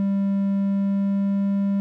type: tone with pitch glide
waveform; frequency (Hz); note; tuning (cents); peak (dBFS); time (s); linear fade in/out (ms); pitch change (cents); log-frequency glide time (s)
triangle; 197.4 to 198.54; G3 to G3; +12 to +22; -17; 0-1.8; 0; +10; 0.57-1.55
effects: none